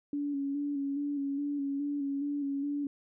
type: tone with vibrato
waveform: sine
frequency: 283.2 Hz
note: C#4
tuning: 37 cents sharp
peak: -30 dBFS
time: 0.13-2.87 s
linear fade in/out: 2 ms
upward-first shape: square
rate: 2.4 Hz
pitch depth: 30 cents each way
effects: none